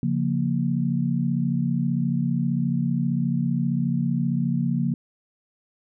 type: chord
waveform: sine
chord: Bb minor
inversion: first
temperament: just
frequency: 139.85 / 174.81 / 233.1 Hz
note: Db3 / F3 / Bb3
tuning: +16 / +2 / 0 cents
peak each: -25 dBFS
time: 0.03-4.94 s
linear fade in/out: 2 ms
effects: none